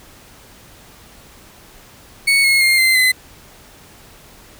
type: tone with pitch steps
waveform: 35% pulse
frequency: 2217 / 2169 / 2122 / 2076 / 2031 Hz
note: C#7 / C#7 / C7 / C7 / B6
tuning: 0 / -38 / +24 / -14 / +48 cents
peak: -9 dBFS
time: 2.27-3.12 s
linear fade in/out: 10 ms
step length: 170 ms
effects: pink hiss -44 dBFS RMS until 4.59 s